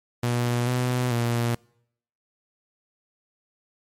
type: tone with pitch steps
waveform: sawtooth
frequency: 120.8 / 124.8 / 118.5 Hz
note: B2 / B2 / A#2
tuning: -38 / +19 / +29 cents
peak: -18 dBFS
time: 0.23-1.55 s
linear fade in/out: 5 ms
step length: 440 ms
effects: noise-tail reverb RT60 0.7 s tail -26 dB re dry + MP3 64 kbps